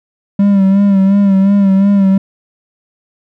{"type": "tone with vibrato", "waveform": "triangle", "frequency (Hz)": 196.8, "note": "G3", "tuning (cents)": 7, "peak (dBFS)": -4, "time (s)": [0.39, 2.18], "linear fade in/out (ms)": 5, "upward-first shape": "sine", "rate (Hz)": 2.8, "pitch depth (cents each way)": 47, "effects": []}